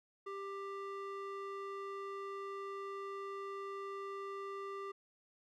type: tone with band-pass filter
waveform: square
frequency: 394.4 Hz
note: G4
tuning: 11 cents sharp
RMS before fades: -44 dBFS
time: 0.26-4.92 s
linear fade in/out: 10 ms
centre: 910 Hz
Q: 1.7
effects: none